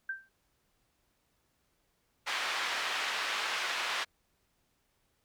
sine tone with exponential decay, 1568 Hz, G6, in tune, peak -30 dBFS, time 0.09-0.29 s, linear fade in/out 5 ms, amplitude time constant 43 ms
pink band-pass noise, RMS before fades -34 dBFS, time 2.26-4.05 s, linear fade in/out 20 ms, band 1200 to 3600 Hz, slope 12 dB/octave
effects pink hiss -75 dBFS RMS until 5.24 s

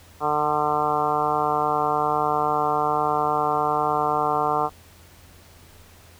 harmonic tone, 149.8 Hz, D3, 35 cents sharp, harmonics 1 / 2 / 3 / 4 / 5 / 6 / 7 / 8 / 9, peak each -36 / -34 / -28 / -32 / -24 / -28 / -27 / -27 / -33 dBFS, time 0.2-4.7 s, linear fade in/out 50 ms, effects added 85 Hz sine -51 dBFS peak until 6.19 s + pink hiss -51 dBFS RMS until 6.19 s

